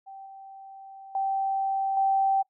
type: tone with level steps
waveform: sine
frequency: 778 Hz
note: G5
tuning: 13 cents flat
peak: -40 / -42 / -24 / -20 dBFS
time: 0.06-2.43 s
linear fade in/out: 20 ms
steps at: 0.26 / 1.15 / 1.97 s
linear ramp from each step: 2 ms
effects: noise-tail reverb RT60 0.1 s tail -24 dB re dry